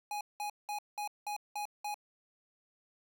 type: tone bursts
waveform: square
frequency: 830.6 Hz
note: G#5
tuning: in tune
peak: -36 dBFS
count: 7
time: 0.11-1.943 s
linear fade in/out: 2 ms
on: 99 ms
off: 190 ms
effects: none